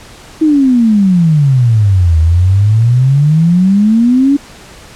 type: exponential two-way sweep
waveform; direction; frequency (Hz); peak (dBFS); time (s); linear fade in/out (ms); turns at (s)
sine; down then up; 321.5 to 78.5 to 288.1; -5; 0.41-4.37; 10; 2.19
effects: pink hiss -35 dBFS RMS until 4.95 s + low-pass 9000 Hz 12 dB/octave